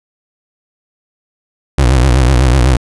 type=tone with vibrato; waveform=30% pulse; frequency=63.7 Hz; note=C2; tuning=46 cents flat; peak=-4 dBFS; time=1.78-2.77 s; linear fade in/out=5 ms; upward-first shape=triangle; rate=8 Hz; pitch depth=180 cents each way; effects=resampled to 24000 Hz